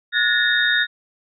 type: tone cluster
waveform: sine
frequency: 1450 / 1713 / 1834 / 3696 Hz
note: F#6 / A6 / A#6 / A#7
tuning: -35 / -47 / -29 / -16 cents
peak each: -21 dBFS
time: 0.12-0.87 s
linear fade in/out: 50 ms
effects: none